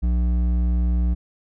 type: tone with hard clipping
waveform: triangle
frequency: 60 Hz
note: B1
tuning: 49 cents flat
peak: -19 dBFS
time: 0.02-1.15 s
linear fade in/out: 20 ms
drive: 12 dB
effects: none